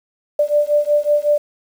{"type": "beating tone pair", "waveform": "sine", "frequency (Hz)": [587.3, 592.7], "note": ["D5", "D5"], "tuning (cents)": [0, 16], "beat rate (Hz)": 5.4, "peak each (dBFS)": -16, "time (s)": [0.39, 1.38], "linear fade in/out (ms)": 5, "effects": ["7-bit"]}